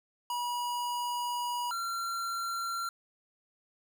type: tone pair in turn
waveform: square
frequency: 968 / 1369 Hz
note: B5 / F6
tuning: -35 / -35 cents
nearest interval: tritone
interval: 600 cents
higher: second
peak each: -32 / -33 dBFS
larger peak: first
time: 0.3-1.71 / 1.71-2.89 s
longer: first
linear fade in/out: 2 ms
effects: none